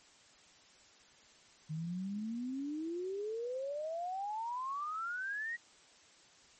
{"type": "exponential sweep", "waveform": "sine", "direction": "up", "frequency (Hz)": [151.8, 1923], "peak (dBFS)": -36, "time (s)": [1.69, 5.57], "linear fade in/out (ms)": 20, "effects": ["white hiss -62 dBFS RMS until 6.59 s", "MP3 32 kbps"]}